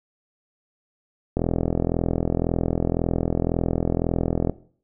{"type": "click train", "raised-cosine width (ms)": 2, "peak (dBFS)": -8, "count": 132, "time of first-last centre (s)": [1.37, 4.496], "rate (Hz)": 41.9, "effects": ["noise-tail reverb RT60 0.5 s tail -18 dB re dry"]}